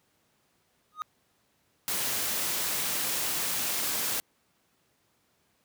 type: tone with exponential growth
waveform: triangle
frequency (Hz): 1243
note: D#6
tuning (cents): -2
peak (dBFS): -25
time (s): 0.92-1.02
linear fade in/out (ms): 0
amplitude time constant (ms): 20
type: noise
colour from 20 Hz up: white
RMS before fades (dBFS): -30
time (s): 1.88-4.2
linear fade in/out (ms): 0
effects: pink hiss -70 dBFS RMS until 5.64 s + high-pass 100 Hz 12 dB/octave